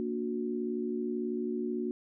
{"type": "chord", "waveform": "sine", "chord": "Bb augmented", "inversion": "none", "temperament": "just", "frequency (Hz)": [233.1, 291.4, 364.2], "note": ["Bb3", "D4", "F#4"], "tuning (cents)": [0, -13, -27], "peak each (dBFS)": [-34, -38, -34], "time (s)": [0, 1.91], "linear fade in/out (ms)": 0, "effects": []}